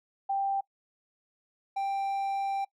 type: tone pair in turn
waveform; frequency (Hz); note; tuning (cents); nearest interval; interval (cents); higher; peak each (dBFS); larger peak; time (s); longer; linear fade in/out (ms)
sine / triangle; 787 / 787; G5 / G5; +7 / +7; unison; 0; neither; -26 / -26; neither; 0.29-0.61 / 1.76-2.65; second; 10
effects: noise-tail reverb RT60 0.1 s tail -22 dB re dry